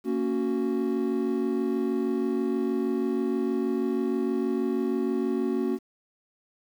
triangle chord, F# major, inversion first, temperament just, 231.2 / 277.5 / 370 Hz, A#3 / C#4 / F#4, -14 / +2 / 0 cents, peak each -27 / -27 / -26 dBFS, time 0.04-5.79 s, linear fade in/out 50 ms, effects 9-bit

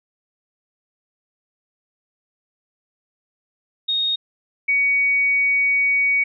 sine tone pair in turn, 3722 / 2250 Hz, A#7 / C#7, -3 / +25 cents, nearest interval major sixth, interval 872 cents, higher first, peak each -18 / -15 dBFS, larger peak second, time 3.88-4.16 / 4.68-6.24 s, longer second, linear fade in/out 10 ms, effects none

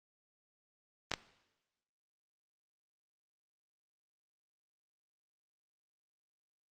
clicks, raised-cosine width 0.2 ms, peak -14 dBFS, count 2, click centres 1.116 / 1.138 s, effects noise-tail reverb RT60 1.0 s tail -17 dB re dry + Opus 32 kbps

